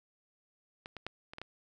clicks, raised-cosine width 0.3 ms, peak -27 / -27 / -21 / -29 / -27 / -25 dBFS, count 6, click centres 0.859 / 0.967 / 1.066 / 1.335 / 1.384 / 1.416 s, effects none

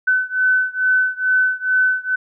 sine beating tone pair, 1511 / 1513.3 Hz, F#6 / F#6, +36 / +39 cents, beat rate 2.3 Hz, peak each -17 / -18 dBFS, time 0.07-2.16 s, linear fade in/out 10 ms, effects none

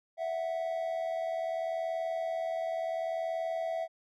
triangle tone pair together, 659.3 / 740 Hz, E5 / F#5, 0 / 0 cents, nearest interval major second, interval 200 cents, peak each -30 / -36 dBFS, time 0.17-3.88 s, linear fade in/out 50 ms, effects none

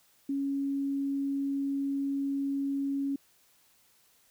sine tone, 277.2 Hz, C#4, in tune, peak -28 dBFS, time 0.29-3.16 s, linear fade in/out 5 ms, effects white hiss -65 dBFS RMS until 4.3 s

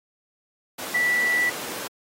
sine tone in noise, 1962 Hz, B6, 12 cents flat, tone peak -19 dBFS, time 0.94-1.5 s, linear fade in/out 10 ms, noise pink, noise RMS -32 dBFS, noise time 0.78-1.88 s, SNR +10 dB, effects high-pass 300 Hz 12 dB/octave + AAC 48 kbps

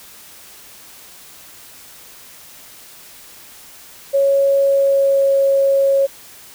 sine tone with pitch glide, 553 to 548.9 Hz, C#5 to C#5, -4 to -17 cents, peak -11 dBFS, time 4.13-6.07 s, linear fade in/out 20 ms, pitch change -13 cents, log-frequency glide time 4.61-5.32 s, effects white hiss -41 dBFS RMS until 6.54 s

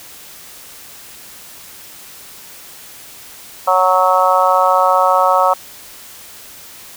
harmonic tone, 185 Hz, F#3, in tune, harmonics 3 / 4 / 5 / 6 / 7, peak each -16 / -16 / -16 / -16 / -16 dBFS, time 3.67-5.54 s, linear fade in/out 10 ms, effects white hiss -37 dBFS RMS until 6.96 s

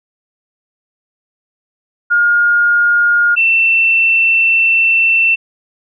sine tone pair in turn, 1422 / 2684 Hz, F6 / E7, +31 / +31 cents, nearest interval major seventh, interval 1100 cents, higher second, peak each -8 dBFS, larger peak neither, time 2.1-3.36 / 3.36-5.36 s, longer second, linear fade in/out 20 ms, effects none

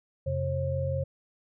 sine tone cluster, 88.3 / 133.7 / 538 Hz, F2 / C3 / C5, +20 / +38 / +48 cents, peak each -31 dBFS, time 0.26-1.04 s, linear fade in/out 10 ms, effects none

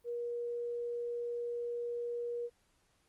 sine tone, 476.7 Hz, A#4, 39 cents sharp, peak -35 dBFS, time 0.04-2.5 s, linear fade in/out 50 ms, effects pink hiss -73 dBFS RMS until 3.08 s + Opus 32 kbps

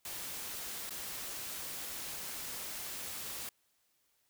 white noise with dropouts, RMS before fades -42 dBFS, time 0.05-3.49 s, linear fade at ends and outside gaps 2 ms, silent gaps 0.895-0.906 s, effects white hiss -75 dBFS RMS until 4.29 s

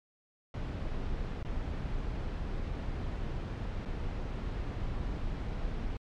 brown noise with dropouts, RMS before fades -35 dBFS, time 0.54-5.97 s, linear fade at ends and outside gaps 2 ms, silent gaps 1.429-1.448 / 3.852-3.857 s, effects low-pass 4000 Hz 12 dB/octave + MP3 96 kbps

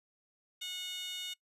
15% pulse tone with high-pass filter, 730 Hz, F#5, 24 cents flat, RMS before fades -41 dBFS, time 0.61-1.34 s, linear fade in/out 10 ms, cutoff 3400 Hz, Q 4.3, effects noise-tail reverb RT60 0.1 s tail -20 dB re dry + resampled to 32000 Hz

